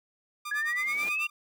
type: tone with tremolo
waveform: sawtooth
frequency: 1200 Hz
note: D6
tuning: 37 cents sharp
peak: -30 dBFS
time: 0.45-1.3 s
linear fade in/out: 5 ms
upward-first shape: sine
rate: 9.3 Hz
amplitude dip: 95%
type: noise with exponential growth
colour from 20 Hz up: pink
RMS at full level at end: -39 dBFS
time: 0.49-1.09 s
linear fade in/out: 2 ms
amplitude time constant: 130 ms
type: exponential sweep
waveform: sine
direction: up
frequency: 1661.2 to 2765 Hz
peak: -27 dBFS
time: 0.51-1.27 s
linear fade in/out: 5 ms
effects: high-pass 200 Hz 12 dB/octave